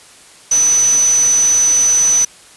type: tone in noise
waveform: sine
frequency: 6000 Hz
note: F#8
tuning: 23 cents sharp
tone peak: -9 dBFS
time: 0.51-2.25 s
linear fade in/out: 5 ms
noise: white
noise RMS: -23 dBFS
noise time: 0.51-2.25 s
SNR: +11 dB
effects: white hiss -42 dBFS RMS until 2.56 s + resampled to 24000 Hz